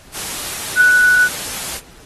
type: tone in noise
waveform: sine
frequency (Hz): 1480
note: F#6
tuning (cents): 0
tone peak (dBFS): -8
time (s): 0.75-1.29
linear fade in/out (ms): 50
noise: white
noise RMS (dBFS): -25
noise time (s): 0.12-1.81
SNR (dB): +14
effects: pink hiss -44 dBFS RMS until 2.05 s + AAC 32 kbps